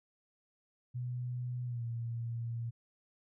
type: tone with pitch glide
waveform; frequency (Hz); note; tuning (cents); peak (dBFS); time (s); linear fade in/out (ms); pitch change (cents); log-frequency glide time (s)
sine; 123.6 to 116.66; B2 to A#2; +2 to +2; -35; 0.94-2.71; 20; -100; 1.65-1.84
effects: none